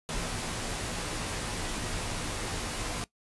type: noise with comb filter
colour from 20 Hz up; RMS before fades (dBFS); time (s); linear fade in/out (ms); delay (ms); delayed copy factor
pink; -34; 0.09-3.04; 0; 15; -0.5
effects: noise-tail reverb RT60 0.1 s tail -19 dB re dry + resampled to 24000 Hz